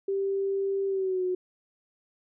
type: tone with pitch glide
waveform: sine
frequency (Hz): 392 to 365.7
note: G4 to F#4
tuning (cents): 0 to -20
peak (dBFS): -25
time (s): 0.08-1.35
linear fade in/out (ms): 5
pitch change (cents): -120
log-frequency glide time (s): 0.87-1.24
effects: none